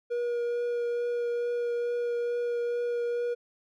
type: tone with vibrato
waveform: triangle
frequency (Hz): 478.2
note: A#4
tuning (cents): +44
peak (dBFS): -25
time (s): 0.1-3.35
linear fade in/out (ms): 20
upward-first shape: triangle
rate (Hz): 2.3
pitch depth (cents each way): 11
effects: none